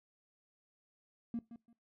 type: tone with echo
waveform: triangle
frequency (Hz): 233.1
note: A#3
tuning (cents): 0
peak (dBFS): -31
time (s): 1.34-1.39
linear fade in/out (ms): 2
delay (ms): 170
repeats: 2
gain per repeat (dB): -14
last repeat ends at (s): 1.73
effects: noise-tail reverb RT60 0.2 s tail -22 dB re dry + tanh soft clip ceiling -32 dBFS